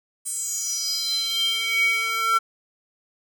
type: tone with high-pass filter sweep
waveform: square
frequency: 451.2 Hz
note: A4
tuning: 44 cents sharp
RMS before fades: -24 dBFS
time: 0.25-2.39 s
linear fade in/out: 20 ms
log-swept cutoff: 8700 to 1400 Hz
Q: 7.3
effects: none